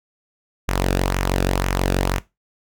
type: tone with flanger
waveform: sawtooth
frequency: 46.25 Hz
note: F#1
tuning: in tune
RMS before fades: -20 dBFS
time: 0.68-2.19 s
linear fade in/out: 10 ms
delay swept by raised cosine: 0.22 to 0.99 ms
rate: 2 Hz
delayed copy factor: -0.5
effects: noise-tail reverb RT60 0.2 s tail -18 dB re dry